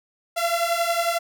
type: beating tone pair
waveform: sawtooth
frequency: 675 / 686 Hz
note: E5 / F5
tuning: +41 / -31 cents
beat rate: 11 Hz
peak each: -20 dBFS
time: 0.36-1.19 s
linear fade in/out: 20 ms
effects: none